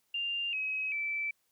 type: tone with pitch steps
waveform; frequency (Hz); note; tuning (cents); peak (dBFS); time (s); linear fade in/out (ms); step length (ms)
sine; 2794 / 2547 / 2322; F7 / D#7 / D7; 0 / +40 / -20; -31; 0.14-1.31; 5; 390
effects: white hiss -75 dBFS RMS until 1.51 s